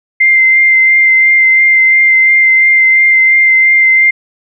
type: tone with vibrato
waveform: sine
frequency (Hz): 2088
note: C7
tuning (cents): -4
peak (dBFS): -4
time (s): 0.2-4.11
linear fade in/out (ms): 10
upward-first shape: sine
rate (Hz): 2.9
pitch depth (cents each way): 14
effects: none